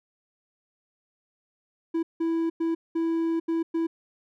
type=tone bursts at uneven times; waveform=triangle; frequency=329.6 Hz; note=E4; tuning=in tune; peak=-21 dBFS; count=6; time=1.94-2.03 / 2.2-2.5 / 2.6-2.75 / 2.95-3.4 / 3.48-3.63 / 3.74-3.87 s; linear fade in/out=10 ms; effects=none